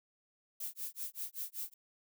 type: noise with tremolo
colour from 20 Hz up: violet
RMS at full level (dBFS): -39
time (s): 0.6-1.74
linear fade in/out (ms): 5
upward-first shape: sine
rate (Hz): 5.2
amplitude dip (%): 100
effects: none